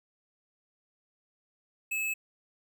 square tone, 2596 Hz, E7, 27 cents flat, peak -30 dBFS, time 1.91-2.14 s, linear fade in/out 10 ms, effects none

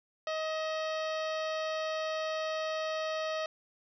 harmonic tone with a mistuned harmonic, 630 Hz, D#5, 21 cents sharp, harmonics 1 / 2 / 3 / 4 / 5 / 6 / 7 / 8 / 9, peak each -33 / -39 / -43 / -45 / -47 / -49 / -50 / -51 / -52 dBFS, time 0.27-3.46 s, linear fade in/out 2 ms, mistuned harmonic 4, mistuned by +51 cents, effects none

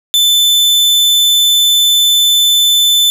40% pulse tone, 3520 Hz, A7, in tune, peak -6 dBFS, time 0.14-3.1 s, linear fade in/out 0 ms, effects 7-bit

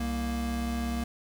square tone pair together, 65.64 / 233.9 Hz, C2 / A#3, +6 / +6 cents, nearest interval octave + minor seventh, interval 2200 cents, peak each -33 / -32 dBFS, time 0-1.04 s, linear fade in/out 5 ms, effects 10-bit

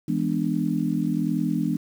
sine chord, E dominant seventh, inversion none, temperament just, 164.81 / 206 / 247.2 / 296.7 Hz, E3 / G#3 / B3 / D4, 0 / -14 / +2 / +18 cents, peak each -27 dBFS, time 0.08-1.77 s, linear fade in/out 5 ms, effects 8-bit

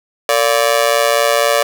sawtooth tone with amplitude modulation, 578 Hz, D5, 28 cents flat, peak -3 dBFS, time 0.29-1.63 s, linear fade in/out 2 ms, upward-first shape sine, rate 124 Hz, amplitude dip 100%, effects none

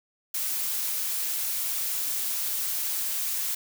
blue noise, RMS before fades -29 dBFS, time 0.34-3.55 s, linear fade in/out 5 ms, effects none

